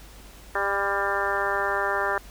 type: harmonic tone with a mistuned harmonic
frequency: 199.1 Hz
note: G3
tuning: 27 cents sharp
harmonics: 2 / 3 / 4 / 5 / 6 / 7 / 8 / 9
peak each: -31 / -31 / -31 / -31 / -31 / -31 / -31 / -31 dBFS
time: 0.55-2.18 s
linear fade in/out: 2 ms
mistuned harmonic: 6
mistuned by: -17 cents
effects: added 50 Hz sine -46 dBFS peak until 2.3 s + pink hiss -49 dBFS RMS until 2.3 s